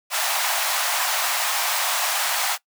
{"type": "high-pass noise", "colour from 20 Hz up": "pink", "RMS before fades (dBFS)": -23, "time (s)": [0.1, 2.58], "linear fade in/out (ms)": 50, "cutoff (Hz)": 660, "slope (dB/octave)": 48, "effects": ["noise-tail reverb RT60 0.1 s tail -20 dB re dry"]}